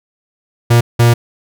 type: tone bursts at uneven times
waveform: 45% pulse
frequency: 118.4 Hz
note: A#2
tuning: 27 cents sharp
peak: -6 dBFS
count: 2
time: 0.7-0.81 / 0.99-1.14 s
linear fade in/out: 10 ms
effects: none